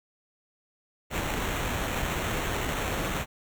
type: noise with sample-and-hold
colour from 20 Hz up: pink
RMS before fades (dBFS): -30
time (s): 1.1-3.26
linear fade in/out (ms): 50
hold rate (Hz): 4900
effects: none

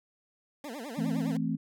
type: tone with vibrato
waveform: 20% pulse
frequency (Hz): 258.8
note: C4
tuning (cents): -19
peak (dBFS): -33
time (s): 0.64-1.37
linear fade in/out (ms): 2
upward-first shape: sine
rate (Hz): 9.7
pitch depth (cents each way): 280
type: chord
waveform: sine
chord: A minor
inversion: second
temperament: equal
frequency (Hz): 164.81 / 220 / 261.6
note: E3 / A3 / C4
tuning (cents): 0 / 0 / 0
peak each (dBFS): -32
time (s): 0.97-1.57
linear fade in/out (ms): 20
effects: none

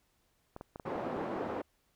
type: clicks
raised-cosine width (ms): 1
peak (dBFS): -29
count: 8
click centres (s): 0.564 / 0.611 / 0.759 / 0.798 / 0.957 / 1.168 / 1.213 / 1.364
type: band-pass noise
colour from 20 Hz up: pink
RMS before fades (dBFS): -37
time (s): 0.85-1.62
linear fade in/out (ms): 10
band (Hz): 290 to 820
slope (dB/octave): 12
effects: pink hiss -74 dBFS RMS until 1.95 s

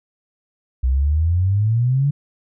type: exponential sweep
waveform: sine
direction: up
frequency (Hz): 61.74 to 146.1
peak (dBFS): -14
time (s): 0.83-2.11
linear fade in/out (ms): 10
effects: none

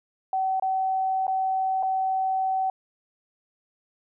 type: tone with dropouts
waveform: sine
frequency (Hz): 761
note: F#5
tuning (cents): +48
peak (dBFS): -22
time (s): 0.33-2.7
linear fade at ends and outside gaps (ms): 2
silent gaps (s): 0.598-0.623 / 1.268-1.279 / 1.827-1.831
effects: none

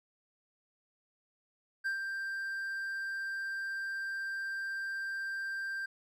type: tone with ADSR envelope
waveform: triangle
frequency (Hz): 1579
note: G6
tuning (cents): +12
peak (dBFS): -28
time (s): 1.84-5.86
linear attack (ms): 23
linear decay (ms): 110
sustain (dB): -5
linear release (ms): 6
effects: none

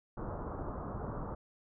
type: low-pass noise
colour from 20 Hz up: pink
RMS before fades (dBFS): -40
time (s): 0.17-1.35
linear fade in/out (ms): 5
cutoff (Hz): 1300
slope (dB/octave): 48
effects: none

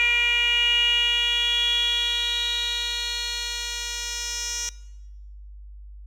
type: tone with band-pass filter sweep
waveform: 10% pulse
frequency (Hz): 477.1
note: A#4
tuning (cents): +40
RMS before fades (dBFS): -24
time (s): 0-4.69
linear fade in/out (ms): 0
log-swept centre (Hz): 2500 to 5500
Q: 8.1
effects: noise-tail reverb RT60 1.0 s tail -22 dB re dry + added 50 Hz sine -39 dBFS peak until 6.06 s

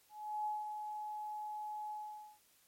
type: tone with ADSR envelope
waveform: sine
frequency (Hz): 847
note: G#5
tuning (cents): +34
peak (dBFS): -34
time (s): 0.09-2.39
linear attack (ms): 370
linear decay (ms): 180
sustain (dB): -6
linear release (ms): 470
effects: white hiss -69 dBFS RMS until 2.67 s + MP3 64 kbps

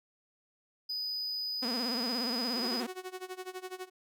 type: tone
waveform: triangle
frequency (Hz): 4978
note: D#8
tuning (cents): 0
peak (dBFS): -32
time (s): 0.89-2.81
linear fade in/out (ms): 10
type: tone with vibrato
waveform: sawtooth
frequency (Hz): 241.2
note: B3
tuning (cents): -41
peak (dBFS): -30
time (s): 1.62-2.87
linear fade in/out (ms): 10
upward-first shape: sine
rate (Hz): 17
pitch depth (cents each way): 130
type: tone with tremolo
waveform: sawtooth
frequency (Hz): 370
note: F#4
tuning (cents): 0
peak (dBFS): -33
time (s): 2.55-3.9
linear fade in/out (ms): 50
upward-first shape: sine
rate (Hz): 12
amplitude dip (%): 90
effects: none

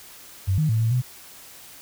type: tone with pitch steps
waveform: sine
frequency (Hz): 95.7 / 155.1 / 111.4 / 113.3 / 125.3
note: G2 / D#3 / A2 / A#2 / B2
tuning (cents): -41 / -5 / +22 / -49 / +25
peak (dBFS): -18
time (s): 0.47-1.02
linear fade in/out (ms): 20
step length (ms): 110
effects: white hiss -45 dBFS RMS until 1.81 s

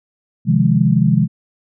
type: chord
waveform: sine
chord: F minor seventh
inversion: second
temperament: equal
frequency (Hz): 130.81 / 155.56 / 174.61 / 207.7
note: C3 / Eb3 / F3 / Ab3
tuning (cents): 0 / 0 / 0 / 0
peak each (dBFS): -16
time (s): 0.45-1.28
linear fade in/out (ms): 50
effects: none

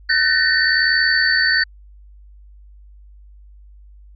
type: tone cluster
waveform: sine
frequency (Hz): 1515 / 1785 / 1866 / 4513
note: F#6 / A6 / A#6 / C#8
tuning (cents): +40 / +24 / +1 / +30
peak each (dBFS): -19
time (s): 0.09-1.64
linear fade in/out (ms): 10
effects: added 50 Hz sine -41 dBFS peak until 4.15 s

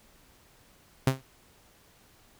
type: tone with exponential decay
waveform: sawtooth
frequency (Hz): 132.4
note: C3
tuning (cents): +21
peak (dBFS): -15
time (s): 1.07-1.22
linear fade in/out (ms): 5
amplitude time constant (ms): 31
effects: pink hiss -60 dBFS RMS until 2.39 s

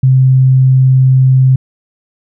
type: tone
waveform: sine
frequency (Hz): 130.81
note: C3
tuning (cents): 0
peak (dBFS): -4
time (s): 0.03-1.56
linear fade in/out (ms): 5
effects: none

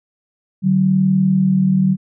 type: tone pair together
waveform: sine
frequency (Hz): 148.81 / 189.4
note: D3 / F#3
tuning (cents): +23 / +41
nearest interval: major third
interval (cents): 418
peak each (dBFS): -19 / -12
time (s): 0.62-1.97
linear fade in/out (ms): 50
effects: none

